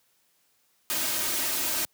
white noise with comb filter, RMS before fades -28 dBFS, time 0.9-1.85 s, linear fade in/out 0 ms, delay 3.2 ms, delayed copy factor +0.6, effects white hiss -68 dBFS RMS until 1.93 s + high-pass 80 Hz 12 dB/octave

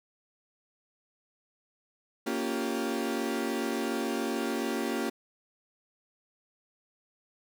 35% pulse chord, G half-diminished seventh, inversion first, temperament equal with one note detuned, 233.1 / 280.1 / 349.2 / 392 Hz, Bb3 / Db4 / F4 / G4, 0 / +18 / 0 / 0 cents, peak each -32 / -33 / -34 / -34 dBFS, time 2.26-5.1 s, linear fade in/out 10 ms, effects none

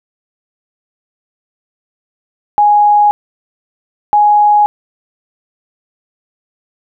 sine tone pair in turn, 830 / 832.9 Hz, G#5 / G#5, -1 / +5 cents, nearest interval unison, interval 6 cents, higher second, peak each -5 dBFS, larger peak neither, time 2.58-3.11 / 4.13-4.66 s, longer neither, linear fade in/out 0 ms, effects none

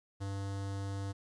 square tone with notch filter, 98.6 Hz, G2, 11 cents sharp, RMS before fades -38 dBFS, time 0.2-1.13 s, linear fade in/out 20 ms, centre 2400 Hz, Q 1.9, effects resampled to 22050 Hz + 13-bit

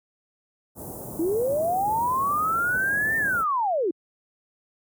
pink band-stop noise, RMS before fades -35 dBFS, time 0.75-3.45 s, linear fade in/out 50 ms, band 810 to 9200 Hz, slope 24 dB/octave
sine linear two-way sweep, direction up then down, 311.1 to 1815 to 311.1 Hz, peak -21 dBFS, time 1.19-3.91 s, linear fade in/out 5 ms, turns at 3.17 s
effects high-pass 100 Hz 12 dB/octave

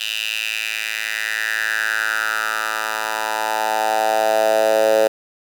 10% pulse tone with high-pass filter sweep, 109.5 Hz, A2, 8 cents flat, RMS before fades -20 dBFS, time 0-5.08 s, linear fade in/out 10 ms, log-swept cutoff 3000 to 530 Hz, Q 4.6, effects 7-bit

